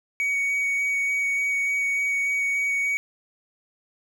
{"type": "tone with vibrato", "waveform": "triangle", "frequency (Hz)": 2246, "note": "C#7", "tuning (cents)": 22, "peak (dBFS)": -20, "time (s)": [0.2, 2.97], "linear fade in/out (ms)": 0, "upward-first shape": "square", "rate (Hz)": 3.4, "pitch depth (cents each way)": 8, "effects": []}